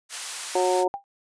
white high-pass noise, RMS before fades -32 dBFS, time 0.09-0.85 s, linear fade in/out 50 ms, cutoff 890 Hz, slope 12 dB/octave
harmonic tone, 182.7 Hz, F#3, 22 cents flat, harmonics 2 / 3 / 4 / 5, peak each -23 / -25 / -26 / -27 dBFS, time 0.55-0.88 s, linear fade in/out 5 ms
sine tone with exponential decay, 798 Hz, G5, 31 cents sharp, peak -24 dBFS, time 0.94-1.04 s, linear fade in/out 0 ms, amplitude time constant 21 ms
effects resampled to 22050 Hz

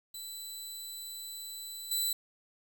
15% pulse tone with level steps, 3989 Hz, B7, 17 cents sharp, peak -34 / -22 dBFS, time 0.14-2.13 s, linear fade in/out 5 ms, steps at 1.91 s, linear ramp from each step 5 ms, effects 9-bit

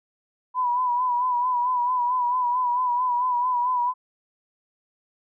sine tone with vibrato, 987.8 Hz, B5, in tune, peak -20 dBFS, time 0.54-3.94 s, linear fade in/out 50 ms, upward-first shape sine, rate 4.5 Hz, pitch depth 49 cents each way, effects none

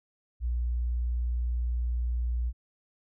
sine tone, 59.9 Hz, A#1, 48 cents sharp, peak -26 dBFS, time 0.4-2.53 s, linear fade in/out 50 ms, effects none

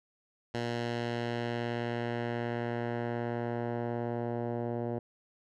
10% pulse tone with low-pass filter sweep, 118.7 Hz, A#2, 32 cents sharp, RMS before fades -34 dBFS, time 0.54-4.99 s, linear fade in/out 5 ms, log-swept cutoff 4900 to 670 Hz, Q 0.92, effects none

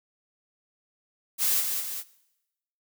blue noise with echo, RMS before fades -24 dBFS, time 1.38-1.64 s, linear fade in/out 50 ms, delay 200 ms, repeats 2, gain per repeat -5 dB, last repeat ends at 2.04 s, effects noise-tail reverb RT60 0.9 s tail -19 dB re dry

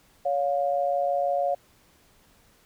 sine tone pair together, 561.9 / 708 Hz, C#5 / F5, +23 / +23 cents, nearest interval major third, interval 400 cents, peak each -25 dBFS, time 0.25-1.55 s, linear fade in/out 10 ms, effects pink hiss -60 dBFS RMS until 2.65 s

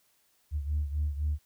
sine beating tone pair, 73.42 / 77.32 Hz, D2 / D#2, 0 / -10 cents, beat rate 3.9 Hz, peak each -28 / -33 dBFS, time 0.51-1.39 s, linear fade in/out 50 ms, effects tanh soft clip ceiling -22 dBFS + white hiss -69 dBFS RMS until 1.45 s

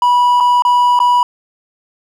triangle tone with dropouts, 978 Hz, B5, 17 cents flat, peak -6 dBFS, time 0.02-1.23 s, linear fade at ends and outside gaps 2 ms, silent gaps 0.402-0.406 / 0.622-0.65 / 0.991-1.001 s, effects none

